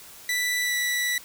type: tone with pitch glide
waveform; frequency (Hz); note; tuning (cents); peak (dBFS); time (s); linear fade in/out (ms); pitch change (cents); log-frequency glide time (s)
sawtooth; 1975.5 to 1960.7; B6 to B6; 0 to -13; -20; 0.29-1.18; 2; -13; 0.61-0.76
effects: white hiss -46 dBFS RMS until 1.24 s